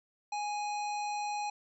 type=harmonic tone; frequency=830.6 Hz; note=G#5; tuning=in tune; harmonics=1 / 3 / 5 / 7 / 9; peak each=-33 / -43 / -47 / -50 / -52 dBFS; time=0.32-1.5 s; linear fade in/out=5 ms; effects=none